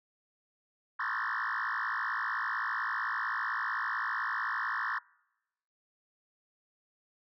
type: tone with frequency modulation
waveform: sine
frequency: 1418 Hz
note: F6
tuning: 26 cents sharp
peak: -29 dBFS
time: 0.99-4.99 s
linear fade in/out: 10 ms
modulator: 55.7 Hz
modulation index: 7.5
effects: noise-tail reverb RT60 0.9 s tail -26 dB re dry + tanh soft clip ceiling -28 dBFS